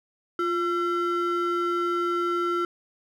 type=ring-modulated tone; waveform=triangle; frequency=851 Hz; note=G#5; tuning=42 cents sharp; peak=-18 dBFS; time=0.39-2.65 s; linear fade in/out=2 ms; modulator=502 Hz; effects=none